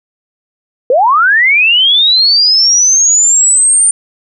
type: linear sweep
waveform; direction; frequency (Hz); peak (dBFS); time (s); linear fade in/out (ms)
sine; up; 466.2 to 9050; -5; 0.9-3.91; 2
effects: none

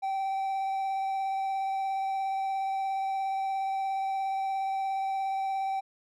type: tone with vibrato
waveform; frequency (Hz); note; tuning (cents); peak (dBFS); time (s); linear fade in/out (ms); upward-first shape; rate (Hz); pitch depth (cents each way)
triangle; 775; G5; -20; -26; 0.02-5.81; 20; sine; 17; 12
effects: none

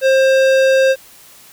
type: tone with tanh clipping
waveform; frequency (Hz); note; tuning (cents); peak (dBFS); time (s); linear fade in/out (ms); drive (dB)
sine; 531; C5; +25; -11; 0.01-0.96; 50; 18
effects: white hiss -43 dBFS RMS until 1.52 s

